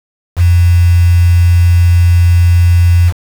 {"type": "tone with quantisation", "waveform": "sine", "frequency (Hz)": 87.31, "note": "F2", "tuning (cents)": 0, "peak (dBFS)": -4, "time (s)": [0.36, 3.13], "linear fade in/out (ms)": 50, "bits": 4, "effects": []}